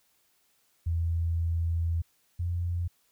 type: tone pair in turn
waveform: sine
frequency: 83.5 / 86.93 Hz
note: E2 / F2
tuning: +23 / -7 cents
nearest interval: minor second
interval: 70 cents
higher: second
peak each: -25 / -27 dBFS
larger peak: first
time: 0.86-2.02 / 2.39-2.88 s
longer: first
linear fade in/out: 10 ms
effects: white hiss -69 dBFS RMS until 3.11 s